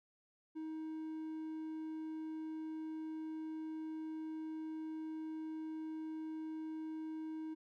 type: tone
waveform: triangle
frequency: 315.5 Hz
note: D#4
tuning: 24 cents sharp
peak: -39 dBFS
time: 0.55-7.55 s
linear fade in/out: 20 ms
effects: none

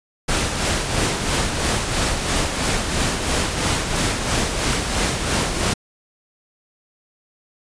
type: noise with tremolo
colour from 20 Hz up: pink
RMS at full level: -19 dBFS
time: 0.28-5.74 s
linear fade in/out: 10 ms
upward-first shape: sine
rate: 3 Hz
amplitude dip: 45%
effects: resampled to 22050 Hz

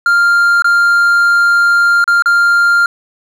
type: tone with dropouts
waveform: triangle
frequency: 1396.9 Hz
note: F6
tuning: in tune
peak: -5 dBFS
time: 0.06-2.86 s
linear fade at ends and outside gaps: 2 ms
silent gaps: 0.622-0.644 / 2.042-2.077 / 2.223-2.258 s
effects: none

